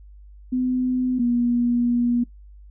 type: tone pair in turn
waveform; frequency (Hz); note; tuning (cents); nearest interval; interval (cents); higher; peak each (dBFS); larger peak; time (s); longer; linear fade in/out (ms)
sine; 253.4 / 240.5; B3 / B3; +45 / -46; minor second; 91; first; -19 / -17; second; 0.52-1.19 / 1.19-2.24; second; 10
effects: noise-tail reverb RT60 0.1 s tail -19 dB re dry + added 50 Hz sine -42 dBFS peak until 2.7 s